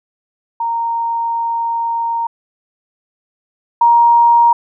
sine tone pair in turn, 927 / 939.9 Hz, A#5 / A#5, -10 / +14 cents, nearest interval unison, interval 24 cents, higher second, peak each -15 / -6 dBFS, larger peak second, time 0.6-2.27 / 3.81-4.53 s, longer first, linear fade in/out 5 ms, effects none

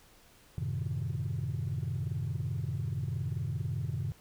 sine chord, F# diminished seventh, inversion none, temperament equal, 92.5 / 110 / 130.81 / 155.56 Hz, F#2 / A2 / C3 / Eb3, 0 / 0 / 0 / 0 cents, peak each -36 / -36 / -34 / -37 dBFS, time 0.58-4.12 s, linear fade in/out 0 ms, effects tanh soft clip ceiling -26 dBFS + pink hiss -60 dBFS RMS until 4.2 s

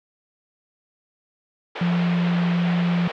pink band-pass noise, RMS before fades -32 dBFS, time 1.75-3.12 s, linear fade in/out 10 ms, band 380 to 3300 Hz, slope 24 dB/octave
sine tone, 174.1 Hz, F3, 5 cents flat, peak -18 dBFS, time 1.81-3.08 s, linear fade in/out 5 ms
effects none

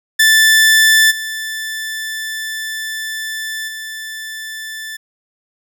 sawtooth tone with level steps, 1760 Hz, A6, in tune, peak -4 / -18 / -22 dBFS, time 0.19-4.97 s, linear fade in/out 10 ms, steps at 1.1 / 3.67 s, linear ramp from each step 20 ms, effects none

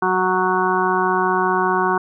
harmonic tone, 185 Hz, F#3, in tune, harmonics 1 / 2 / 4 / 5 / 6 / 7 / 8, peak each -27 / -21 / -24 / -22 / -21 / -31 / -24 dBFS, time 0.02-1.98 s, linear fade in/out 5 ms, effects none

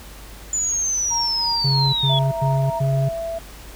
sine linear sweep, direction down, 7040 to 3337 Hz, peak -19 dBFS, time 0.53-2.19 s, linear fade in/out 2 ms
sine tone with tremolo, 932.3 Hz, A#5, in tune, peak -23 dBFS, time 1.1-2.8 s, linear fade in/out 20 ms, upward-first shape sine, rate 3.1 Hz, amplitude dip 70%
triangle tone bursts, 137.2 Hz, C#3, 17 cents flat, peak -15 dBFS, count 4, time 1.64-3.091 s, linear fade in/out 10 ms, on 290 ms, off 97 ms
sine tone, 664 Hz, E5, 12 cents sharp, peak -24 dBFS, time 2.09-3.39 s, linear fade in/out 10 ms
effects added 50 Hz sine -39 dBFS peak until 3.75 s + pink hiss -42 dBFS RMS until 3.75 s

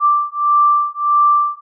sine beating tone pair, 1174.7 / 1176.3 Hz, D6 / D6, 0 / +2 cents, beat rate 1.6 Hz, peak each -14 dBFS, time 0-1.61 s, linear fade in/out 50 ms, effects none

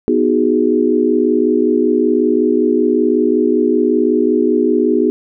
sine chord, G# minor seventh, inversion first, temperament equal, 246.9 / 311.1 / 370 / 415.3 Hz, B3 / D#4 / F#4 / G#4, 0 / 0 / 0 / 0 cents, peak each -16 dBFS, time 0.08-5.1 s, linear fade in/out 0 ms, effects none

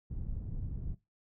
pink low-pass noise, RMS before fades -38 dBFS, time 0.1-0.95 s, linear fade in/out 10 ms, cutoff 120 Hz, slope 12 dB/octave, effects noise-tail reverb RT60 0.2 s tail -17 dB re dry

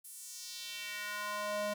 square tone with high-pass filter sweep, 207.7 Hz, G#3, in tune, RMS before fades -40 dBFS, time 0.04-1.74 s, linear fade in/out 10 ms, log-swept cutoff 11000 to 450 Hz, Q 1.8, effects none

